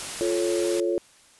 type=noise; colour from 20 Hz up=white; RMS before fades=-33 dBFS; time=0-0.8 s; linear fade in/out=0 ms
type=chord; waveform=sine; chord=F augmented; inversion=none; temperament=equal with one note detuned; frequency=349.2 / 438 / 554.4 Hz; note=F4 / A4 / C#5; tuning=0 / -8 / 0 cents; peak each=-24 / -28 / -28 dBFS; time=0.21-0.98 s; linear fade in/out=0 ms
effects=white hiss -55 dBFS RMS until 1.39 s + resampled to 24000 Hz